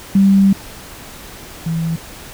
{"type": "tone pair in turn", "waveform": "sine", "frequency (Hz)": [195.7, 164.04], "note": ["G3", "E3"], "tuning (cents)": [-3, -8], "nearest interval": "minor third", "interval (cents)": 305, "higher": "first", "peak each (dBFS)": [-7, -16], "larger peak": "first", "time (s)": [[0.15, 0.53], [1.66, 1.96]], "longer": "first", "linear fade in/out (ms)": 5, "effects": ["pink hiss -35 dBFS RMS until 2.33 s"]}